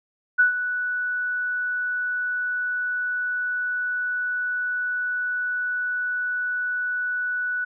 sine tone with ADSR envelope, 1480 Hz, F#6, in tune, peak -12 dBFS, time 0.38-7.65 s, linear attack 19 ms, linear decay 120 ms, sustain -11 dB, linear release 11 ms, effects none

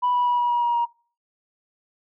sine tone with pitch steps, 986 / 979.2 / 972.4 / 965.7 / 959 / 952.4 / 945.8 Hz, B5 / B5 / B5 / B5 / A#5 / A#5 / A#5, -3 / -15 / -27 / -39 / +49 / +37 / +25 cents, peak -17 dBFS, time 0.02-0.86 s, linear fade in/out 20 ms, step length 120 ms, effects noise-tail reverb RT60 0.4 s tail -23 dB re dry + tanh soft clip ceiling -15 dBFS

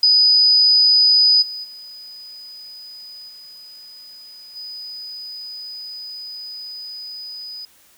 sine tone with level steps, 4978 Hz, D#8, in tune, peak -10 / -27 / -35 / -38 / -30 dBFS, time 0.03-7.65 s, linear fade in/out 2 ms, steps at 1.41 / 1.63 / 3.28 / 4.55 s, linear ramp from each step 20 ms, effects white hiss -53 dBFS RMS until 7.97 s

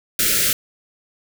white band-stop noise, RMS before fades -18 dBFS, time 0.19-0.53 s, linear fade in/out 2 ms, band 590 to 1300 Hz, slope 96 dB/octave, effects none

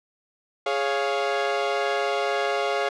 sawtooth chord, Db major, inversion second, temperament equal, 415.3 / 554.4 / 698.5 Hz, Ab4 / Db5 / F5, 0 / 0 / 0 cents, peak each -23 dBFS, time 0.66-2.89 s, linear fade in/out 5 ms, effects low-pass 4000 Hz 12 dB/octave

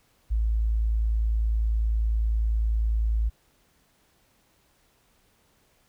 sine tone, 55 Hz, A1, in tune, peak -21 dBFS, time 0.3-3.3 s, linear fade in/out 20 ms, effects pink hiss -65 dBFS RMS until 5.88 s

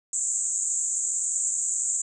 pink band-pass noise, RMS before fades -27 dBFS, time 0.13-2.02 s, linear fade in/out 5 ms, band 6900 to 8000 Hz, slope 96 dB/octave, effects none

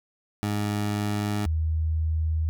20% pulse / sine tone pair in turn, 103.83 / 79.41 Hz, G#2 / D#2, 0 / +36 cents, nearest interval perfect fourth, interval 464 cents, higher first, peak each -20 / -22 dBFS, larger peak first, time 0.43-1.46 / 1.46-2.49 s, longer neither, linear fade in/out 0 ms, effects none

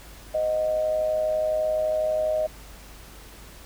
sine tone with amplitude modulation, 622.3 Hz, D#5, in tune, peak -19 dBFS, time 0.34-2.47 s, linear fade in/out 10 ms, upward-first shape sine, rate 112 Hz, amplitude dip 50%, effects added 50 Hz sine -46 dBFS peak until 3.65 s + pink hiss -47 dBFS RMS until 3.65 s

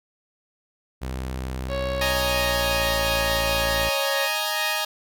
sawtooth tone with pitch glide, 64.4 to 56.06 Hz, C2 to A1, -27 to +33 cents, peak -24 dBFS, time 1.01-3.9 s, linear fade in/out 20 ms, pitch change -240 cents, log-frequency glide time 2.05-2.93 s
harmonic tone, 554.4 Hz, C#5, in tune, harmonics 1 / 2 / 3 / 4 / 5 / 6 / 7 / 8 / 9 / 10, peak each -26 / -36 / -40 / -43 / -41 / -47 / -42 / -45 / -55 / -56 dBFS, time 1.68-4.29 s, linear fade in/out 50 ms
10% pulse chord, D# suspended fourth, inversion none, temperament equal, 622.3 / 830.6 / 932.3 Hz, D#5 / G#5 / A#5, 0 / 0 / 0 cents, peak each -19 / -19 / -20 dBFS, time 2.01-4.85 s, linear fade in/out 5 ms
effects none

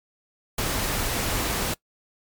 pink noise, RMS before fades -26 dBFS, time 0.58-1.74 s, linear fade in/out 5 ms, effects noise-tail reverb RT60 0.1 s tail -22 dB re dry + MP3 96 kbps

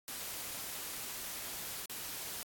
white noise with dropouts, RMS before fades -42 dBFS, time 0.08-2.43 s, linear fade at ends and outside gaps 0 ms, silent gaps 1.857-1.897 s, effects AAC 64 kbps

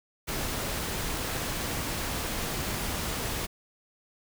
pink noise, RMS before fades -32 dBFS, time 0.27-3.47 s, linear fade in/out 20 ms, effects none

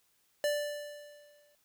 square tone with exponential decay, 587.3 Hz, D5, in tune, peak -27 dBFS, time 0.44-1.55 s, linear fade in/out 1 ms, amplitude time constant 240 ms, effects white hiss -72 dBFS RMS until 1.64 s

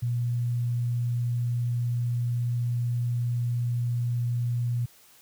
sine tone, 120.3 Hz, B2, 45 cents flat, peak -24 dBFS, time 0.02-4.86 s, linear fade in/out 10 ms, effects white hiss -56 dBFS RMS until 5.21 s

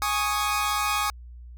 sawtooth chord, Ab suspended fourth, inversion none, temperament equal, 830.6 / 1108.7 / 1244.5 Hz, Ab5 / Db6 / Eb6, 0 / 0 / 0 cents, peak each -25 / -25 / -23 dBFS, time 0.02-1.1 s, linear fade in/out 0 ms, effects added 60 Hz sine -40 dBFS peak until 1.57 s

